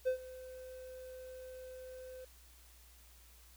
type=tone with ADSR envelope; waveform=triangle; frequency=513 Hz; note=C5; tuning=34 cents flat; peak=-26 dBFS; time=0.05-2.25 s; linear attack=26 ms; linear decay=96 ms; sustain=-19 dB; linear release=7 ms; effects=added 60 Hz sine -60 dBFS peak until 3.56 s + white hiss -63 dBFS RMS until 3.56 s